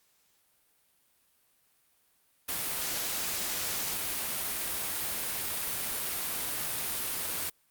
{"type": "noise", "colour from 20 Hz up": "white", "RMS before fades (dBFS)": -33, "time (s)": [2.48, 7.5], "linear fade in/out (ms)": 10, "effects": ["white hiss -69 dBFS RMS until 7.7 s", "Opus 48 kbps"]}